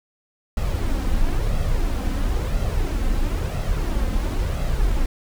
brown noise with flanger, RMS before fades -21 dBFS, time 0.57-5.06 s, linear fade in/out 2 ms, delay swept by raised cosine 1.5 to 3.9 ms, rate 0.99 Hz, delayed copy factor +0.5, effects none

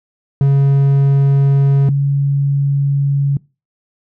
triangle / sine tone pair in turn, 138.7 / 140.15 Hz, C#3 / C#3, +1 / +19 cents, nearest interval unison, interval 18 cents, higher second, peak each -6 / -11 dBFS, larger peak first, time 0.41-1.89 / 1.89-3.37 s, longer neither, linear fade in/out 2 ms, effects noise-tail reverb RT60 0.3 s tail -24 dB re dry

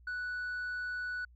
sine tone, 1480 Hz, F#6, in tune, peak -32 dBFS, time 0.07-1.25 s, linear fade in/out 5 ms, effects tanh soft clip ceiling -34 dBFS + added 60 Hz sine -56 dBFS peak until 1.35 s

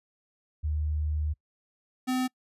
sine / square tone pair in turn, 76 / 255.6 Hz, D#2 / C4, -40 / -40 cents, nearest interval octave + major sixth, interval 2100 cents, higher second, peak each -26 dBFS, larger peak neither, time 0.63-1.34 / 2.07-2.28 s, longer first, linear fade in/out 20 ms, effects noise-tail reverb RT60 0.1 s tail -26 dB re dry + resampled to 32000 Hz

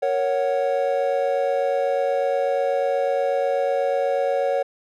triangle chord, F# major, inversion first, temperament equal, 466.2 / 554.4 / 740 Hz, A#4 / C#5 / F#5, 0 / 0 / 0 cents, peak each -24 / -19 / -24 dBFS, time 0.02-4.63 s, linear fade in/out 10 ms, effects none

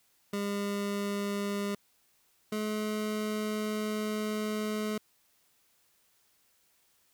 25% pulse tone pair in turn, 202.2 / 213.4 Hz, G#3 / G#3, -46 / +47 cents, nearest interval minor second, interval 93 cents, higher second, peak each -27 / -27 dBFS, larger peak neither, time 0.33-1.75 / 2.52-4.98 s, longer second, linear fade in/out 5 ms, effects white hiss -69 dBFS RMS until 7.13 s

